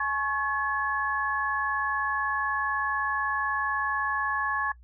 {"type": "tone cluster", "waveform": "sine", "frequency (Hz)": [844, 1100, 1705], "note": ["G#5", "C#6", "G#6"], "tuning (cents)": [28, -14, 45], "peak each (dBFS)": [-34, -29, -27], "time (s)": [0, 4.72], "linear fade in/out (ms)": 5, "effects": ["noise-tail reverb RT60 0.1 s tail -22 dB re dry", "added 60 Hz sine -49 dBFS peak until 4.83 s"]}